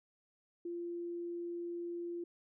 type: tone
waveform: sine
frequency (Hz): 345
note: F4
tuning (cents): -21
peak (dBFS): -38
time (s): 0.65-2.24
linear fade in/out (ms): 5
effects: none